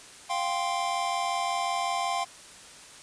square chord, F suspended second, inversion none, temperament equal, 698.5 / 784 / 1046.5 Hz, F5 / G5 / C6, 0 / 0 / 0 cents, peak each -32 dBFS, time 0.29-2.25 s, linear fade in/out 20 ms, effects white hiss -48 dBFS RMS until 3.02 s + resampled to 22050 Hz

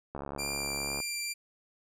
click train, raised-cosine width 1 ms, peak -24 dBFS, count 61, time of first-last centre 0.15-1.002 s, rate 70.4 Hz
15% pulse tone with vibrato, 2373 Hz, D7, 17 cents sharp, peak -26 dBFS, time 0.38-1.34 s, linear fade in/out 20 ms, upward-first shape triangle, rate 2.1 Hz, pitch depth 10 cents each way
effects none

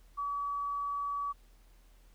sine tone, 1141 Hz, C#6, 50 cents sharp, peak -32 dBFS, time 0.17-1.33 s, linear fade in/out 20 ms, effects added 40 Hz sine -57 dBFS peak until 2.14 s + pink hiss -68 dBFS RMS until 2.14 s

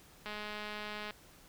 click train, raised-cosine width 0.3 ms, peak -26 dBFS, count 179, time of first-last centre 0.26-1.108 s, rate 210 Hz, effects pink hiss -59 dBFS RMS until 1.48 s

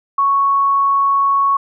sine tone, 1108.7 Hz, C#6, in tune, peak -11 dBFS, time 0.18-1.57 s, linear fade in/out 5 ms, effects none

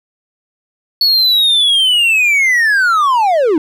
triangle linear sweep, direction down, 4435 to 289.4 Hz, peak -7 dBFS, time 1.01-3.58 s, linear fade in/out 2 ms, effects none

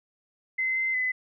sine tone with pitch steps, 2056 / 2069 / 2018 Hz, C7 / C7 / B6, -31 / -20 / +37 cents, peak -24 dBFS, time 0.58-1.12 s, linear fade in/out 10 ms, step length 180 ms, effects none

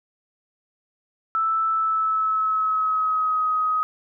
sine tone with pitch glide, 1318.5 to 1259.7 Hz, E6 to D#6, 0 to +21 cents, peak -19 dBFS, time 1.35-3.83 s, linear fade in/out 0 ms, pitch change -79 cents, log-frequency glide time 1.69-3.46 s, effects none

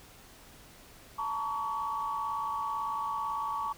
sine tone cluster, 879 / 937 / 1131 Hz, A5 / A#5 / C#6, -2 / +9 / +34 cents, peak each -36 / -38 / -32 dBFS, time 1.18-3.73 s, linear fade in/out 10 ms, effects tanh soft clip ceiling -23 dBFS + pink hiss -54 dBFS RMS until 3.77 s

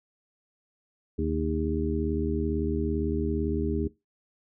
harmonic tone with a mistuned harmonic, 77.78 Hz, D#2, in tune, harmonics 1 / 2 / 3 / 4 / 5, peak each -30 / -35 / -31 / -32 / -32 dBFS, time 1.18-3.88 s, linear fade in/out 10 ms, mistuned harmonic 5, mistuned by +61 cents, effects noise-tail reverb RT60 0.2 s tail -18 dB re dry

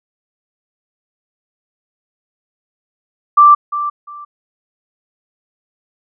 sine tone with echo, 1174.7 Hz, D6, in tune, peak -3 dBFS, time 3.37-3.55 s, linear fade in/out 10 ms, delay 350 ms, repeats 2, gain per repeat -13 dB, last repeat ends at 4.25 s, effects none

